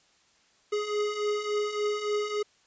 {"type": "beating tone pair", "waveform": "square", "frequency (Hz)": [415.3, 418.8], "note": ["G#4", "G#4"], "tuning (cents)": [0, 15], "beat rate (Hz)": 3.5, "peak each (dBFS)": [-34, -29], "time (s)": [0.72, 2.43], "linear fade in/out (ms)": 10, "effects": ["white hiss -64 dBFS RMS until 2.66 s", "resampled to 16000 Hz"]}